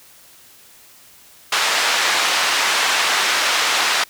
pink band-pass noise, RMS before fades -18 dBFS, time 1.52-4.04 s, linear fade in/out 5 ms, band 1000 to 5700 Hz, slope 12 dB/octave, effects white hiss -47 dBFS RMS until 4.09 s

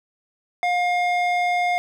square tone with band-pass filter, 711 Hz, F5, 31 cents sharp, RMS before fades -21 dBFS, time 0.63-1.78 s, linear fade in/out 0 ms, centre 1400 Hz, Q 8.3, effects none

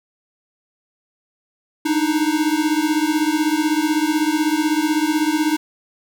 square beating tone pair, 300.5 / 316.5 Hz, D4 / D#4, +40 / +30 cents, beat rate 16 Hz, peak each -20 dBFS, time 1.85-5.57 s, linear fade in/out 10 ms, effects none

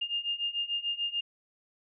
sine beating tone pair, 2816 / 2822.8 Hz, F7 / F7, +14 / +18 cents, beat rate 6.8 Hz, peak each -34 / -32 dBFS, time 0.01-1.21 s, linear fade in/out 10 ms, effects none

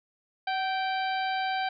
harmonic tone with a mistuned harmonic, 781 Hz, G5, 7 cents flat, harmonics 1 / 2 / 3 / 4 / 5 / 6, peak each -28 / -34 / -38 / -40 / -42 / -44 dBFS, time 0.47-1.69 s, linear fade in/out 5 ms, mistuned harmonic 1, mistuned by -50 cents, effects none

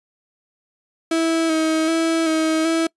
35% pulse tone with vibrato, 322.5 Hz, E4, 38 cents flat, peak -15 dBFS, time 1.11-2.87 s, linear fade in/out 5 ms, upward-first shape square, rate 1.3 Hz, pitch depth 25 cents each way, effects noise-tail reverb RT60 0.1 s tail -25 dB re dry + resampled to 24000 Hz

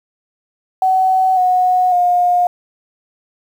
sine tone with pitch steps, 753 / 732.4 / 712.4 Hz, F#5 / F#5 / F5, +30 / -18 / +34 cents, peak -10 dBFS, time 0.82-2.47 s, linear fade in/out 2 ms, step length 550 ms, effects 7-bit

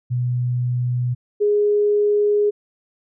sine tone pair in turn, 123.47 / 414.5 Hz, B2 / G#4, 0 / -3 cents, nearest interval octave + major sixth, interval 2097 cents, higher second, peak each -18 / -14 dBFS, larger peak second, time 0.1-1.15 / 1.4-2.51 s, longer second, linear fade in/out 20 ms, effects none

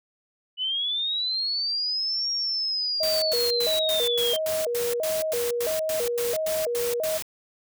sine linear two-way sweep, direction up then down, 2956 to 5600 to 3127 Hz, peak -24 dBFS, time 0.57-4.39 s, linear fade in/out 50 ms, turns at 2.31 s
sine tone with vibrato, 549 Hz, C#5, 17 cents flat, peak -24 dBFS, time 3-7.18 s, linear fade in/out 10 ms, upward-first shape square, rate 1.5 Hz, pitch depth 240 cents each way
white noise bursts, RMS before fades -32 dBFS, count 15, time 3.03-7.224 s, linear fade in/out 2 ms, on 190 ms, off 96 ms
effects none

